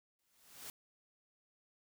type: noise with exponential growth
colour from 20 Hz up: white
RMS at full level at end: -45 dBFS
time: 0.19-0.7 s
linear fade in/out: 1 ms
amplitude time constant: 110 ms
effects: none